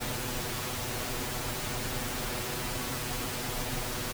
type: noise with comb filter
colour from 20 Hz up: pink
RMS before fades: -34 dBFS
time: 0-4.13 s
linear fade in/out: 20 ms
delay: 8.1 ms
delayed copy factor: +0.95
effects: none